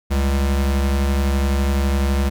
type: tone pair together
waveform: square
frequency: 69.3 / 196 Hz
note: C#2 / G3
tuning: 0 / 0 cents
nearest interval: octave + tritone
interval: 1800 cents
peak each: -17 / -28 dBFS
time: 0.1-2.3 s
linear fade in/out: 20 ms
effects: none